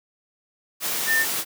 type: tone in noise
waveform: sine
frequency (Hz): 1800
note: A6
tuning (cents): +39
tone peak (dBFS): -18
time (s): 1.06-1.26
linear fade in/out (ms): 50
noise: white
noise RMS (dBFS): -26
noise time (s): 0.8-1.45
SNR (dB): +5
effects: high-pass 150 Hz 12 dB/octave